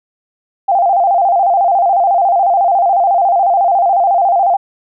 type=tone with vibrato; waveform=sine; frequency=740 Hz; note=F#5; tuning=in tune; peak=-8 dBFS; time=0.68-4.57 s; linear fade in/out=10 ms; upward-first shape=square; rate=14 Hz; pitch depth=110 cents each way; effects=none